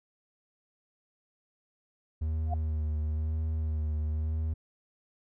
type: tone with vibrato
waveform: triangle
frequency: 77.78 Hz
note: D#2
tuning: in tune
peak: -26 dBFS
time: 2.21-4.54 s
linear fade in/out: 10 ms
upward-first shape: sine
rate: 1 Hz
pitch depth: 32 cents each way
type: tone with exponential growth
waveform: sine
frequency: 707 Hz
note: F5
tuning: 21 cents sharp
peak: -28 dBFS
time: 2.46-2.54 s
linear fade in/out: 5 ms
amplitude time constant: 17 ms
effects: none